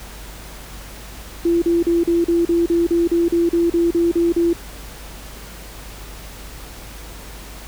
sine tone bursts, 340 Hz, F4, 46 cents flat, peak -13 dBFS, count 15, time 1.45-4.532 s, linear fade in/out 5 ms, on 170 ms, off 38 ms, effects added 50 Hz sine -36 dBFS peak until 7.67 s + pink hiss -38 dBFS RMS until 7.67 s

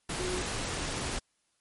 sine tone in noise, 364 Hz, F#4, 28 cents flat, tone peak -34 dBFS, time 0.19-0.42 s, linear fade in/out 5 ms, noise pink, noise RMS -34 dBFS, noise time 0.09-1.19 s, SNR -3 dB, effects white hiss -74 dBFS RMS until 1.6 s + MP3 48 kbps

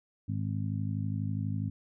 harmonic tone, 52.2 Hz, G#1, 10 cents sharp, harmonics 2 / 3 / 4 / 5, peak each -32 / -36 / -38 / -40 dBFS, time 0.28-1.7 s, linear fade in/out 10 ms, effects none

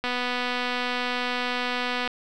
click train, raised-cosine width 0.3 ms, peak -12 dBFS, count 504, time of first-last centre 0.04-2.076 s, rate 247 Hz, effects none

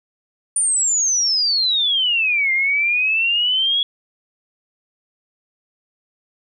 sine exponential two-way sweep, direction down then up, 9397 to 2093 to 3371 Hz, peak -15 dBFS, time 0.56-3.83 s, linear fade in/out 2 ms, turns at 2.52 s, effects none

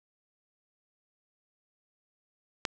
click, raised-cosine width 0.2 ms, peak -11 dBFS, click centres 2.652 s, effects none

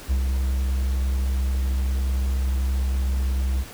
triangle tone with ADSR envelope, 65.41 Hz, C2, in tune, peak -15 dBFS, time 0.08-3.65 s, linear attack 32 ms, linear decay 75 ms, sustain -3 dB, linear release 48 ms, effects pink hiss -41 dBFS RMS until 3.73 s

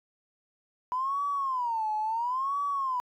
triangle tone with vibrato, 987.8 Hz, B5, in tune, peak -23 dBFS, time 0.92-3 s, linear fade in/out 0 ms, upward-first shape sine, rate 0.73 Hz, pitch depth 250 cents each way, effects tanh soft clip ceiling -25 dBFS

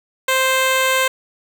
10% pulse tone, 523.3 Hz, C5, in tune, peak -6 dBFS, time 0.28-1.08 s, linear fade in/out 5 ms, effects none

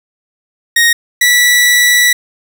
sawtooth tone pair in turn, 1868 / 1954.7 Hz, A#6 / B6, +3 / -18 cents, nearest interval minor second, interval 79 cents, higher second, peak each -3 dBFS, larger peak neither, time 0.76-0.93 / 1.21-2.13 s, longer second, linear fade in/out 5 ms, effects none

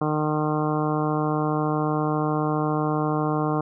harmonic tone, 152.4 Hz, D#3, 36 cents flat, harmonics 1 / 2 / 3 / 4 / 5 / 6 / 7 / 8 / 9, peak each -26 / -26 / -29 / -33 / -30 / -37 / -31 / -35 / -39 dBFS, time 0.01-3.61 s, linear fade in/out 5 ms, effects none

